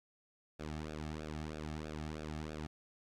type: tone with flanger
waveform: sawtooth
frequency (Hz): 77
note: D#2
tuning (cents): -17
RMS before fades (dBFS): -43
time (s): 0.59-2.67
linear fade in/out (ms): 10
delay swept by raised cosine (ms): 0.97 to 2.07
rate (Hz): 3.1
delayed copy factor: -1
effects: low-pass 7000 Hz 12 dB/octave + 12-bit